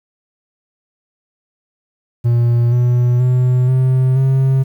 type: tone with pitch steps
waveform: triangle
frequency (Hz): 119 / 122.42 / 125.93 / 129.55 / 133.26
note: A#2 / B2 / B2 / C3 / C3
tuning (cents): +36 / -15 / +34 / -17 / +32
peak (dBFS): -8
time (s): 2.24-4.64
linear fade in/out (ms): 20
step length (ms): 480
effects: 8-bit